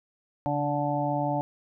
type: harmonic tone with a mistuned harmonic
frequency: 145.6 Hz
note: D3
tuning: 15 cents flat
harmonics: 1 / 2 / 4 / 5 / 6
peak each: -31 / -31 / -31 / -31 / -31 dBFS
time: 0.46-1.41 s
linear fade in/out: 0 ms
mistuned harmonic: 1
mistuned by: -33 cents
effects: none